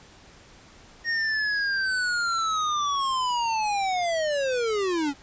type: linear sweep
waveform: square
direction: down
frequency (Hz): 1864.7 to 270.2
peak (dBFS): -24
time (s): 1.04-5.14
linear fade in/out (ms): 50
effects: pink hiss -51 dBFS RMS until 5.22 s + resampled to 16000 Hz